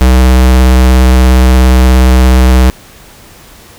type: tone with vibrato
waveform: square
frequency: 63.6 Hz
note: C2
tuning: 48 cents flat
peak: -3 dBFS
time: 0.01-2.7 s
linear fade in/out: 0 ms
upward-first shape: triangle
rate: 17 Hz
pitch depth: 18 cents each way
effects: pink hiss -36 dBFS RMS until 3.78 s